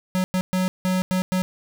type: tone bursts at uneven times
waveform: square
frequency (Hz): 185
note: F#3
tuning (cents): 0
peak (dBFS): -20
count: 6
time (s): 0.15-0.24 / 0.34-0.41 / 0.53-0.68 / 0.85-1.02 / 1.11-1.22 / 1.32-1.42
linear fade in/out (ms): 0
effects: none